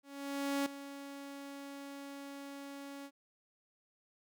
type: tone with ADSR envelope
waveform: sawtooth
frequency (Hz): 279.5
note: C#4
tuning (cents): +14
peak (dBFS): -27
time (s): 0.03-3.11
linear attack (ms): 630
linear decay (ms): 4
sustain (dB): -14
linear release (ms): 60
effects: none